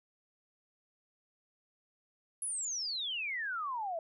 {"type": "exponential sweep", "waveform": "sine", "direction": "down", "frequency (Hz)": [10830, 636], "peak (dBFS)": -34, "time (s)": [2.42, 3.99], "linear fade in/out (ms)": 2, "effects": []}